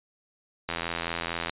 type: click train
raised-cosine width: 0.3 ms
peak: -13 dBFS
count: 69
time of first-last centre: 0.69-1.496 s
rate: 84.4 Hz
effects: resampled to 8000 Hz